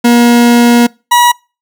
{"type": "tone pair in turn", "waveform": "40% pulse", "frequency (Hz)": [238.4, 965.2], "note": ["A#3", "B5"], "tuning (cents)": [39, -40], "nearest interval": "2 octaves", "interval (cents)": 2421, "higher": "second", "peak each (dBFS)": -3, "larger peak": "neither", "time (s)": [[0.04, 0.87], [1.11, 1.32]], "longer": "first", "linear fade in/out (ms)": 10, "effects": ["noise-tail reverb RT60 0.3 s tail -25 dB re dry"]}